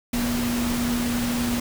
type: tone in noise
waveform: sine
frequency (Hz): 240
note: B3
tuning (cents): -49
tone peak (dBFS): -23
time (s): 0.13-1.6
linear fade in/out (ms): 5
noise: pink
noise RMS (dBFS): -29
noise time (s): 0.13-1.6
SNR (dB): +3
effects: none